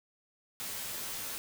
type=noise with comb filter; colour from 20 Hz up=white; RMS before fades=-39 dBFS; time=0.6-1.38 s; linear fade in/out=0 ms; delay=13 ms; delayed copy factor=-0.9; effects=none